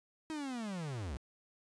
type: linear sweep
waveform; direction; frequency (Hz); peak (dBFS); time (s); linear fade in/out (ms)
45% pulse; down; 321.3 to 57.3; -38; 0.3-1.17; 0
effects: resampled to 22050 Hz